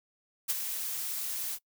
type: noise with ADSR envelope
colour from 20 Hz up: blue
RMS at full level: -27 dBFS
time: 0.48-1.59 s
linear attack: 23 ms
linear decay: 27 ms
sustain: -8 dB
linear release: 56 ms
effects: noise-tail reverb RT60 0.1 s tail -23 dB re dry